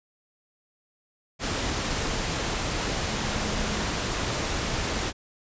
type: tone in noise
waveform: sine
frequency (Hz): 211.1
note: G#3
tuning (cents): +29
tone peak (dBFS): -36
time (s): 3.06-3.91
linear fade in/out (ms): 50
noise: pink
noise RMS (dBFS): -28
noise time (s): 1.39-5.13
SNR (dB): -11
effects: resampled to 16000 Hz